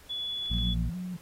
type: tone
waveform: sine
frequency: 3419 Hz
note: G#7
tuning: 50 cents sharp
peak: -31 dBFS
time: 0.09-0.75 s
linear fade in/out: 20 ms
type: clicks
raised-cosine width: 0.2 ms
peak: -33 dBFS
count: 3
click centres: 0.46 / 0.538 / 0.585 s
type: harmonic tone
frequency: 58.27 Hz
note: A#1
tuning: in tune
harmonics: 1 / 2 / 3 / 4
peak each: -28 / -34 / -38 / -40 dBFS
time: 0.5-0.9 s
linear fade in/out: 10 ms
type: tone with vibrato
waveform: sine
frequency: 174.61 Hz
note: F3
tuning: in tune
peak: -33 dBFS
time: 0.54-1.17 s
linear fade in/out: 10 ms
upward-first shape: square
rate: 2.5 Hz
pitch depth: 71 cents each way
effects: pink hiss -55 dBFS RMS until 1.21 s + AAC 48 kbps